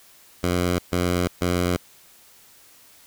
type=tone bursts; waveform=10% pulse; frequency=88.8 Hz; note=F2; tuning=29 cents sharp; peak=-12 dBFS; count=3; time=0.43-1.77 s; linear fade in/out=10 ms; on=360 ms; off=130 ms; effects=white hiss -52 dBFS RMS until 3.06 s